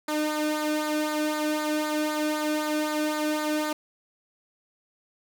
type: tone with flanger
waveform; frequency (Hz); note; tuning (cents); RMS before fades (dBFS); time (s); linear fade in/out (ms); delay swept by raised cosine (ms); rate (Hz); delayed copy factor
sawtooth; 304.1; D#4; -40; -27; 0.08-3.73; 5; 0.34 to 1.03; 3.9; -0.65
effects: none